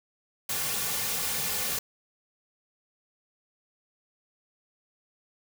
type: noise with comb filter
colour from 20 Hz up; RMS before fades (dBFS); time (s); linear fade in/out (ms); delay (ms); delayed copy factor
white; -30; 0.49-1.79; 5; 3.1; -0.7
effects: none